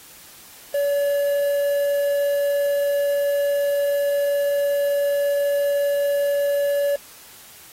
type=tone with quantisation; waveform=triangle; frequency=570 Hz; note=C#5; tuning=48 cents sharp; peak=-16 dBFS; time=0.74-6.96 s; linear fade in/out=5 ms; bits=6; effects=white hiss -45 dBFS RMS until 7.72 s + AAC 48 kbps